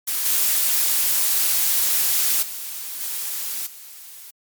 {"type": "noise with level steps", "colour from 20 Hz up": "blue", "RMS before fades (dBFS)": [-23, -19, -31, -27, -40], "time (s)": [0.07, 4.31], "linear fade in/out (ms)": 10, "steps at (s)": [0.25, 2.42, 3, 3.66], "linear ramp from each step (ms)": 10, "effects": ["MP3 96 kbps"]}